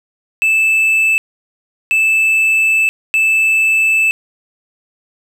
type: tone bursts at uneven times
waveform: triangle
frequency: 2631 Hz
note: E7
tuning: 4 cents flat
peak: -8 dBFS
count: 3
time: 0.42-1.18 / 1.91-2.89 / 3.14-4.11 s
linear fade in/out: 0 ms
effects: none